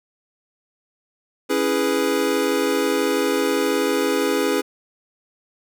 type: chord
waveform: square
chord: C# minor seventh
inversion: none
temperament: equal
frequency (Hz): 277.2 / 329.6 / 415.3 / 493.9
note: C#4 / E4 / G#4 / B4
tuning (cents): 0 / 0 / 0 / 0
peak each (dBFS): -25 / -26 / -23 / -25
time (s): 1.49-4.62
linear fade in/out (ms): 20
effects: none